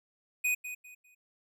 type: tone with echo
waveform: square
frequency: 2489 Hz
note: D#7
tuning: in tune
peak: -27 dBFS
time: 0.44-0.55 s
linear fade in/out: 10 ms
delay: 200 ms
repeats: 3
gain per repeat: -11 dB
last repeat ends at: 1.15 s
effects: none